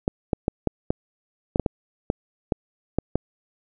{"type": "clicks", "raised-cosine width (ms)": 2, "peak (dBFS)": -7, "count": 12, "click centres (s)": [0.079, 0.332, 0.481, 0.673, 0.905, 1.559, 1.597, 1.662, 2.101, 2.522, 2.986, 3.156], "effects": []}